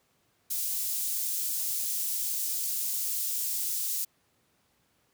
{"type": "high-pass noise", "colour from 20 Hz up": "white", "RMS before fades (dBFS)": -31, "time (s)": [0.5, 4.05], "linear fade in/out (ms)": 10, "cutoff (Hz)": 6200, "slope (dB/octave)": 12, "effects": ["pink hiss -70 dBFS RMS until 5.13 s", "high-pass 80 Hz 12 dB/octave"]}